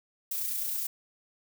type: noise with amplitude modulation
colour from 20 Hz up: violet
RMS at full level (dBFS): -31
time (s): 0.31-0.87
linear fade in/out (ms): 5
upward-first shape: sine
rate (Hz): 29.7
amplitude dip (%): 30
effects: none